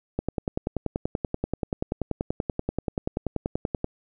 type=click train; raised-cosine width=2 ms; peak=-12 dBFS; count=39; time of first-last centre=0.19-3.844 s; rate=10.4 Hz; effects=none